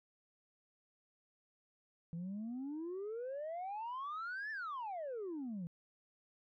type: exponential two-way sweep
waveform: sine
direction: up then down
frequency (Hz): 162.9 to 1792 to 162.9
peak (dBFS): -38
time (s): 2.13-5.67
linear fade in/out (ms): 0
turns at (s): 4.51
effects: tanh soft clip ceiling -38 dBFS